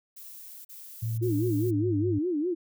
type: noise bursts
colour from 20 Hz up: violet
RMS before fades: -45 dBFS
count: 3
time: 0.16-1.71 s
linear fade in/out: 10 ms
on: 490 ms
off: 40 ms
type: tone with pitch glide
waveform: sine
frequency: 113.3 to 102.7 Hz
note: A#2 to G#2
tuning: -49 to -19 cents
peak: -27 dBFS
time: 1.02-2.19 s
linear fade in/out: 10 ms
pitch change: -170 cents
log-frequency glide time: 1.56-1.99 s
type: tone with vibrato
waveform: sine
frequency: 326.7 Hz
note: E4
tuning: 15 cents flat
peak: -25 dBFS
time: 1.21-2.55 s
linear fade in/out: 20 ms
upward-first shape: sine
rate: 4.9 Hz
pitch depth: 210 cents each way
effects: none